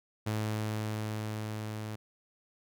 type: tone with level ramp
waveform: sawtooth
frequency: 107.8 Hz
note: A2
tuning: 35 cents flat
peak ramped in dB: -26 to -33 dBFS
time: 0.26-1.96 s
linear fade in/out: 10 ms
effects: none